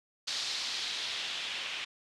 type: noise with low-pass filter sweep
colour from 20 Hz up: blue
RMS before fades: -36 dBFS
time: 0.27-1.85 s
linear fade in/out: 10 ms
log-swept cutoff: 4600 to 2800 Hz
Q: 2.1
effects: low-pass 8000 Hz 12 dB/octave